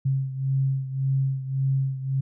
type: beating tone pair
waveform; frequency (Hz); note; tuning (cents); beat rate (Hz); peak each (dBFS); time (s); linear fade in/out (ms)
sine; 134.2 / 136; C3 / C#3; +44 / -33; 1.8; -23 / -28; 0.05-2.21; 10
effects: none